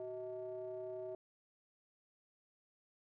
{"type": "ring-modulated tone", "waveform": "triangle", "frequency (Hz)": 130.2, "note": "C3", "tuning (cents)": -8, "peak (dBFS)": -37, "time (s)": [0, 1.15], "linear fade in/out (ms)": 2, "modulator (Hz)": 505, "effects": []}